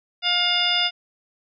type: harmonic tone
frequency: 709 Hz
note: F5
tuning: 26 cents sharp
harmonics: 1 / 2 / 3 / 4 / 5 / 7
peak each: -29 / -29 / -27 / -23 / -23 / -26 dBFS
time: 0.22-0.91 s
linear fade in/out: 50 ms
effects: none